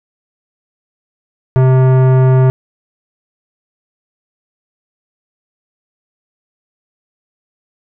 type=tone with tanh clipping; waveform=sine; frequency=129.9 Hz; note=C3; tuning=12 cents flat; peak=-8 dBFS; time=1.56-2.5 s; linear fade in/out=0 ms; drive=17 dB; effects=none